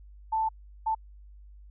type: tone bursts at uneven times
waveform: sine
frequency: 883 Hz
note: A5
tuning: 6 cents sharp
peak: -24 dBFS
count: 2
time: 0.32-0.49 / 0.86-0.95 s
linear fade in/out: 10 ms
effects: added 50 Hz sine -47 dBFS peak until 1.7 s